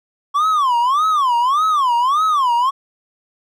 triangle tone with vibrato, 1100 Hz, C#6, 14 cents flat, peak -11 dBFS, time 0.34-2.71 s, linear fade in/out 20 ms, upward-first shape sine, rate 1.7 Hz, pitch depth 270 cents each way, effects none

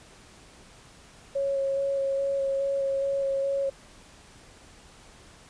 sine tone with vibrato, 549 Hz, C#5, 17 cents flat, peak -24 dBFS, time 1.35-3.7 s, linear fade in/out 10 ms, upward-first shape square, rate 2.4 Hz, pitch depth 11 cents each way, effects pink hiss -52 dBFS RMS until 5.49 s + resampled to 22050 Hz

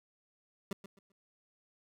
25% pulse tone with echo, 196 Hz, G3, in tune, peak -31 dBFS, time 0.71-0.73 s, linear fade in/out 2 ms, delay 130 ms, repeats 3, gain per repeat -12 dB, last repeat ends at 1.12 s, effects none

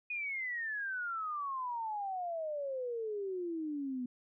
sine exponential sweep, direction down, 2489 to 243.7 Hz, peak -35 dBFS, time 0.1-4.06 s, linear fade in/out 5 ms, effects none

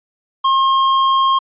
sine tone with hard clipping, 1071 Hz, C6, 40 cents sharp, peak -13 dBFS, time 0.44-1.39 s, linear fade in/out 10 ms, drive 15 dB, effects resampled to 8000 Hz

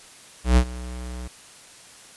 square tone with ADSR envelope, 61.74 Hz, B1, in tune, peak -12 dBFS, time 0.44-1.28 s, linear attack 130 ms, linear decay 72 ms, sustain -20 dB, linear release 9 ms, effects white hiss -47 dBFS RMS until 2.16 s + resampled to 24000 Hz

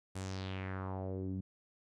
sawtooth tone with low-pass filter sweep, 94.8 Hz, F#2, 43 cents sharp, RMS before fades -40 dBFS, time 0.15-1.41 s, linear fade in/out 10 ms, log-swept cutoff 9500 to 210 Hz, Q 2.9, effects none

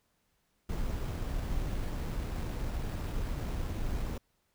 brown noise with sample-and-hold, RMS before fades -34 dBFS, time 0.69-4.18 s, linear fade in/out 5 ms, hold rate 6300 Hz, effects pink hiss -75 dBFS RMS until 4.54 s

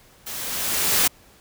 white noise with level ramp, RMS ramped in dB -33 to -17 dBFS, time 0.26-1.08 s, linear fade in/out 10 ms, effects pink hiss -53 dBFS RMS until 1.4 s

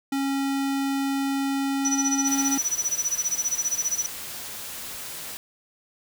square tone, 274.4 Hz, C#4, 17 cents flat, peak -24 dBFS, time 0.12-2.58 s, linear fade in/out 5 ms
sine tone with tremolo, 5920 Hz, F#8, in tune, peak -20 dBFS, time 1.85-4.06 s, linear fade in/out 0 ms, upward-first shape sine, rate 15 Hz, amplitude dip 95%
white noise, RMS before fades -36 dBFS, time 2.27-5.37 s, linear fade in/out 0 ms
effects none

